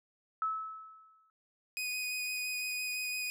sine tone with exponential decay, 1300 Hz, E6, 24 cents flat, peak -28 dBFS, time 0.42-1.3 s, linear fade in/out 1 ms, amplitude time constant 190 ms
sawtooth tone with vibrato, 2489 Hz, D#7, in tune, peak -31 dBFS, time 1.77-3.3 s, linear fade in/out 0 ms, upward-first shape square, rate 5.9 Hz, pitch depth 8 cents each way
effects none

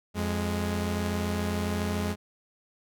sawtooth tone pair together, 87.31 / 207.7 Hz, F2 / G#3, 0 / 0 cents, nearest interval octave + minor third, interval 1500 cents, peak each -26 dBFS, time 0.14-2.16 s, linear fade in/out 50 ms, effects none

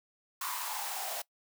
white noise with high-pass filter sweep, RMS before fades -37 dBFS, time 0.41-1.22 s, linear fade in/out 5 ms, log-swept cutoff 1100 to 650 Hz, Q 7.5, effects noise-tail reverb RT60 0.1 s tail -21 dB re dry

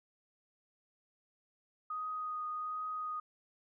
sine tone with vibrato, 1244.5 Hz, D#6, in tune, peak -36 dBFS, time 1.9-3.2 s, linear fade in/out 5 ms, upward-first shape triangle, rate 1.3 Hz, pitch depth 14 cents each way, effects none

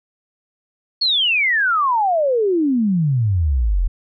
sine exponential sweep, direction down, 4435 to 38.89 Hz, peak -14 dBFS, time 1.01-3.88 s, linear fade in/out 10 ms, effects none

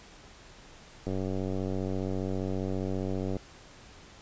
click train, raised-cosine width 2 ms, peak -20 dBFS, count 219, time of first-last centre 1.07-3.367 s, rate 94.9 Hz, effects pink hiss -52 dBFS RMS until 4.21 s + resampled to 16000 Hz

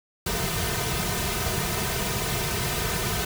pink noise with comb filter, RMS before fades -27 dBFS, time 0.26-3.25 s, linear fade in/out 5 ms, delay 3.6 ms, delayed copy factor -0.9, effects none

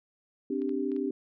sine chord, C suspended second, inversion none, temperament just, 261.6 / 294.3 / 392.4 Hz, C4 / D4 / G4, 0 / +4 / +2 cents, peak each -32 dBFS, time 0.5-1.11 s, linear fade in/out 5 ms
clicks, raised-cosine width 0.3 ms, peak -38 dBFS, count 4, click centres 0.619 / 0.693 / 0.918 / 0.964 s
effects none

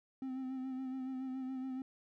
triangle tone with vibrato, 260.9 Hz, C4, 5 cents flat, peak -36 dBFS, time 0.22-1.82 s, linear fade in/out 2 ms, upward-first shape sine, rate 7.1 Hz, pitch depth 31 cents each way, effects none

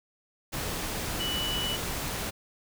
sine tone in noise, 2960 Hz, F#7, in tune, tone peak -30 dBFS, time 1.19-1.77 s, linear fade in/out 20 ms, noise pink, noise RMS -33 dBFS, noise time 0.52-2.31 s, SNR 0 dB, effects none

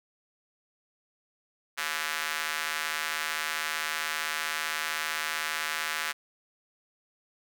square tone with high-pass filter, 77.78 Hz, D#2, in tune, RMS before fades -32 dBFS, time 1.77-6.13 s, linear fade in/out 20 ms, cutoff 1600 Hz, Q 1.5, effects none

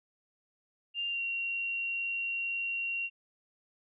sine tone with pitch glide, 2794 to 2751 Hz, F7 to F7, 0 to -27 cents, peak -31 dBFS, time 0.94-3.1 s, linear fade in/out 50 ms, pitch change -27 cents, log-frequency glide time 1.09-1.21 s, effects none

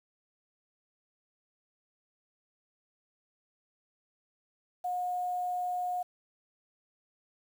sine tone with quantisation, 721 Hz, F#5, 45 cents flat, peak -30 dBFS, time 4.84-6.03 s, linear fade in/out 10 ms, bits 9, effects none

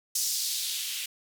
violet noise with band-pass filter sweep, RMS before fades -31 dBFS, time 0.15-1.06 s, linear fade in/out 5 ms, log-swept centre 5700 to 2700 Hz, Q 1.9, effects none

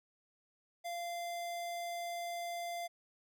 square tone, 691 Hz, F5, 19 cents flat, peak -39 dBFS, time 0.84-2.88 s, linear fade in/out 20 ms, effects none

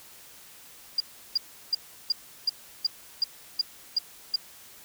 sine tone bursts, 4827 Hz, D8, 47 cents sharp, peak -20 dBFS, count 10, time 0.98-4.36 s, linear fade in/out 5 ms, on 23 ms, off 350 ms, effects white hiss -50 dBFS RMS until 4.84 s

